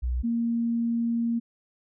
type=tone pair in turn; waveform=sine; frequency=61.7 / 232.9 Hz; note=B1 / A#3; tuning=-1 / -1 cents; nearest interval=octave + major seventh; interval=2300 cents; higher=second; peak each=-24 / -23 dBFS; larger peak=second; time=0.02-0.23 / 0.23-1.4 s; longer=second; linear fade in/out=20 ms; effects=none